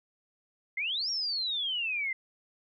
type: exponential two-way sweep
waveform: sine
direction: up then down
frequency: 2040 to 5650 to 2040 Hz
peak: -29 dBFS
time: 0.77-2.13 s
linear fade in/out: 5 ms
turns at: 1.1 s
effects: none